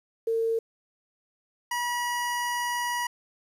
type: tone pair in turn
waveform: sine / 25% pulse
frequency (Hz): 453.7 / 966.4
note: A#4 / B5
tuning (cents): -47 / -38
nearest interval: octave + minor second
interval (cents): 1309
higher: second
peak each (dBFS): -23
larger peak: neither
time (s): 0.27-0.59 / 1.71-3.07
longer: second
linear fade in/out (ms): 5
effects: resampled to 32000 Hz + 9-bit